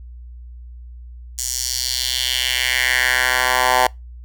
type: tone with high-pass filter sweep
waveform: 10% pulse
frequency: 126.8 Hz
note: B2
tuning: 46 cents sharp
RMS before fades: -19 dBFS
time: 1.38-3.87 s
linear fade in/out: 5 ms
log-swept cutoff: 6800 to 860 Hz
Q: 2.4
effects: noise-tail reverb RT60 0.2 s tail -25 dB re dry + added 60 Hz sine -34 dBFS peak until 4.24 s